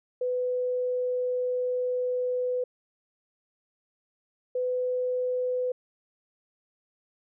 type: tone pair in turn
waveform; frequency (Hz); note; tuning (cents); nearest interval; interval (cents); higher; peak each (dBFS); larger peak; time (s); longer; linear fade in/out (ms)
sine; 499.5 / 501.9; B4 / B4; +20 / +28; unison; 8; second; -25; neither; 0.21-2.64 / 4.55-5.72; first; 5
effects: none